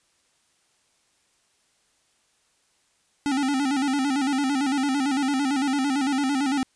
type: tone with vibrato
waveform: square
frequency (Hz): 274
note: C#4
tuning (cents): -20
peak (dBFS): -22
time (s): 3.26-6.63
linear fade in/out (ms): 0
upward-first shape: square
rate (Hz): 8.9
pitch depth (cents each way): 83
effects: white hiss -66 dBFS RMS until 6.75 s + resampled to 22050 Hz